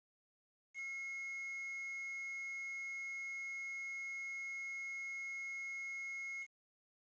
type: tone with quantisation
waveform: triangle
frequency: 2165 Hz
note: C#7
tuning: 41 cents flat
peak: -40 dBFS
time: 0.74-6.47 s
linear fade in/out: 50 ms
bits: 10
effects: resampled to 16000 Hz